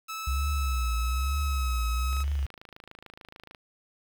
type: tone with pitch glide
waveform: sawtooth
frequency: 1304 to 1280.9 Hz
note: E6 to D#6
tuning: -19 to +50 cents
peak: -30 dBFS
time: 0.08-2.24 s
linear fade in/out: 20 ms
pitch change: -31 cents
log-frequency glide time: 0.59-1.73 s
type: tone with vibrato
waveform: sine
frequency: 64.5 Hz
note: C2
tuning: 24 cents flat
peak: -25 dBFS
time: 0.27-2.46 s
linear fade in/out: 5 ms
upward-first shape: triangle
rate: 1.1 Hz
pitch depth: 210 cents each way
type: click train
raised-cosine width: 0.3 ms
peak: -29 dBFS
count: 39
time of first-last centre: 2.13-3.548 s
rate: 26.8 Hz
effects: 8-bit